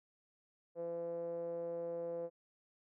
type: tone with low-pass filter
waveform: 5% pulse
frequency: 169.5 Hz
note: E3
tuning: 49 cents sharp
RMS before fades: -41 dBFS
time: 0.75-2.3 s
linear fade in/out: 50 ms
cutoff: 520 Hz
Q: 7.1
effects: none